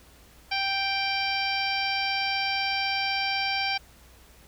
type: harmonic tone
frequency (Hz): 784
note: G5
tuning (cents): 0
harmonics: 1 / 2 / 3 / 4 / 5 / 6 / 7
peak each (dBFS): -30 / -35 / -29 / -34 / -40 / -33 / -37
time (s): 0.51-3.78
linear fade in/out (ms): 10
effects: added 60 Hz sine -55 dBFS peak until 4.47 s + pink hiss -55 dBFS RMS until 4.47 s